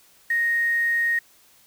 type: tone with quantisation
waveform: sine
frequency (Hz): 1864.7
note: A#6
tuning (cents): 0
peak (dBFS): -19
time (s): 0.3-1.19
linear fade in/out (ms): 5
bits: 7
effects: white hiss -56 dBFS RMS until 1.66 s